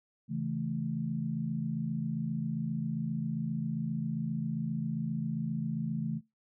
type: chord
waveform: sine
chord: A major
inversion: first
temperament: just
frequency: 137.5 / 165 / 220 Hz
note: C#3 / E3 / A3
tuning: -14 / +2 / 0 cents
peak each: -36 / -35 / -35 dBFS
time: 0.28-6.21 s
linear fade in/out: 50 ms
effects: noise-tail reverb RT60 0.2 s tail -21 dB re dry